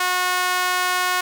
sawtooth tone with high-pass filter, 363.5 Hz, F#4, 31 cents flat, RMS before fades -21 dBFS, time 0-1.21 s, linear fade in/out 5 ms, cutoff 1100 Hz, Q 1.4, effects none

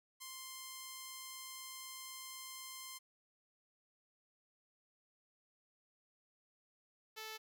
5% pulse tone pair in turn, 1048 / 437.7 Hz, C6 / A4, +2 / -9 cents, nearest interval octave + minor third, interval 1511 cents, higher first, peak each -35 / -34 dBFS, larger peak second, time 0.2-2.99 / 7.16-7.38 s, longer first, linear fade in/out 20 ms, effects none

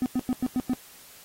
triangle tone bursts, 252.9 Hz, B3, 41 cents sharp, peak -20 dBFS, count 6, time 0.02-0.734 s, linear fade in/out 0 ms, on 39 ms, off 96 ms, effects white hiss -50 dBFS RMS until 1.24 s + AAC 48 kbps

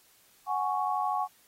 sine chord, F# suspended second, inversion none, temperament just, 740 / 832.5 / 1110 Hz, F#5 / G#5 / C#6, 0 / +4 / +2 cents, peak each -31 dBFS, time 0.46-1.28 s, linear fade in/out 50 ms, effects white hiss -62 dBFS RMS until 1.47 s + AAC 48 kbps

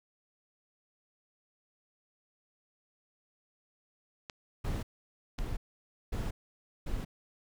clicks, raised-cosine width 0.2 ms, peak -24 dBFS, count 2, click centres 4.298 / 5.388 s
brown noise bursts, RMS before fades -34 dBFS, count 4, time 4.64-7.05 s, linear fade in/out 10 ms, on 190 ms, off 550 ms
effects none

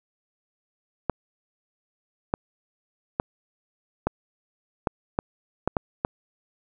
clicks, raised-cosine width 1 ms, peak -8 dBFS, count 9, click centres 1.097 / 2.339 / 3.199 / 4.07 / 4.872 / 5.189 / 5.676 / 5.768 / 6.049 s, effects none

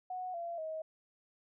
sine tone with pitch steps, 736 / 682.8 / 633.4 Hz, F#5 / F5 / D#5, -9 / -39 / +31 cents, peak -37 dBFS, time 0.1-0.82 s, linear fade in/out 5 ms, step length 240 ms, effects none

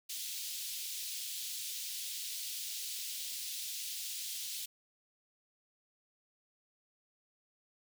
pink high-pass noise, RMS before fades -41 dBFS, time 0.09-4.66 s, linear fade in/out 10 ms, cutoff 3200 Hz, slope 24 dB/octave, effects none

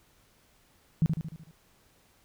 sine tone with echo, 160.5 Hz, E3, 46 cents flat, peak -19 dBFS, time 1.02-1.06 s, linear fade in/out 0 ms, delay 75 ms, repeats 6, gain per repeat -5 dB, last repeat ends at 1.51 s, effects pink hiss -64 dBFS RMS until 2.24 s

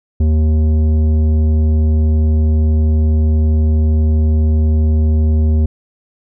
sine tone with tanh clipping, 77.7 Hz, D#2, 2 cents flat, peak -11 dBFS, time 0.2-5.66 s, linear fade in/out 5 ms, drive 11 dB, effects none

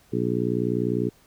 harmonic tone, 60 Hz, B1, 49 cents flat, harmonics 2 / 3 / 4 / 5 / 6 / 7, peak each -29 / -29 / -29 / -29 / -29 / -29 dBFS, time 0.12-1.1 s, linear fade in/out 20 ms, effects pink hiss -58 dBFS RMS until 1.26 s

